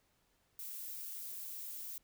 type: noise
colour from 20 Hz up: violet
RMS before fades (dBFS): -45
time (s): 0.59-1.98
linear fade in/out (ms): 2
effects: pink hiss -75 dBFS RMS until 2.03 s